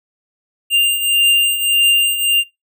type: beating tone pair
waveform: square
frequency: 2794 / 2795.7 Hz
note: F7 / F7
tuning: 0 / +1 cents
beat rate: 1.7 Hz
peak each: -19 / -13 dBFS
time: 0.7-2.44 s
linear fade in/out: 50 ms
effects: noise-tail reverb RT60 0.2 s tail -21 dB re dry